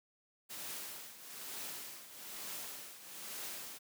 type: noise with tremolo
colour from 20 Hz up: white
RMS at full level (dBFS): -43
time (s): 0.49-3.79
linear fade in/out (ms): 20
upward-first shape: triangle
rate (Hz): 1.1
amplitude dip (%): 75
effects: high-pass 150 Hz 12 dB/octave